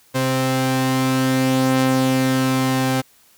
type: tone pair together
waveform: sawtooth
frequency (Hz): 130.95 / 261.6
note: C3 / C4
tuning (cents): +2 / 0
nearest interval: octave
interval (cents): 1198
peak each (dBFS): -17 / -14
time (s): 0.14-3.02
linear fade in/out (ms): 20
effects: white hiss -54 dBFS RMS until 3.37 s